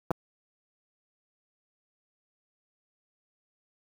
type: clicks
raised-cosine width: 1 ms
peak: -13 dBFS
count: 2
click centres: 0.107 / 0.113 s
effects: high-pass 60 Hz 12 dB/octave + 7-bit